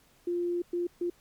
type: tone bursts at uneven times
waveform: sine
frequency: 349.2 Hz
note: F4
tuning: in tune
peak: -27 dBFS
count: 3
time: 0.27-0.62 / 0.73-0.87 / 1.01-1.1 s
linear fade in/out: 5 ms
effects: pink hiss -63 dBFS RMS until 1.2 s + MP3 96 kbps